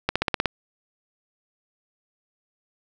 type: accelerating click train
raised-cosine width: 0.3 ms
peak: -5 dBFS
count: 7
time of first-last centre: 0.09-0.457 s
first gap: 66 ms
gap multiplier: 0.97
effects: none